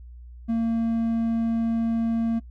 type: tone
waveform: triangle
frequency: 228.5 Hz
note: A#3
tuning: 34 cents flat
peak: -19 dBFS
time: 0.48-2.4 s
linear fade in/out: 20 ms
effects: noise-tail reverb RT60 0.1 s tail -22 dB re dry + added 60 Hz sine -40 dBFS peak until 2.5 s